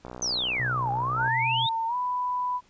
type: click train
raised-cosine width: 1 ms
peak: -24 dBFS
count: 77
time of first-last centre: 0.05-1.278 s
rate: 61.9 Hz
type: exponential two-way sweep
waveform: sine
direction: down then up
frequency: 6272 to 784 to 3815 Hz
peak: -25 dBFS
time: 0.22-1.69 s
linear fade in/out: 2 ms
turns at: 0.91 s
type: tone with vibrato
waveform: sine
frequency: 125 Hz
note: B2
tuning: 21 cents sharp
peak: -31 dBFS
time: 0.59-1.67 s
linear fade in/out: 10 ms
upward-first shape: square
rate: 8.1 Hz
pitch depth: 9 cents each way
type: tone with pitch glide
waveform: sine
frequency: 905 to 992.6 Hz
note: A5 to B5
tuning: +48 to +8 cents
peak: -25 dBFS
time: 1.16-2.61 s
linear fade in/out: 50 ms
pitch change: +160 cents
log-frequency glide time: 1.87-1.95 s
effects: pink hiss -61 dBFS RMS until 2.69 s + resampled to 16000 Hz